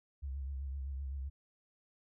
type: tone with vibrato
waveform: sine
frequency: 68.1 Hz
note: C#2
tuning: 30 cents flat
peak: -37 dBFS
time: 0.22-1.3 s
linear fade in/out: 20 ms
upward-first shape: triangle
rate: 7.8 Hz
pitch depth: 82 cents each way
effects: none